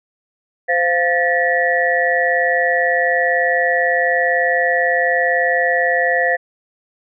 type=tone cluster; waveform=sine; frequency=518 / 697 / 1762 / 1920 Hz; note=C5 / F5 / A6 / B6; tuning=-17 / -4 / +2 / -49 cents; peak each=-19 dBFS; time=0.68-6.37 s; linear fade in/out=20 ms; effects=none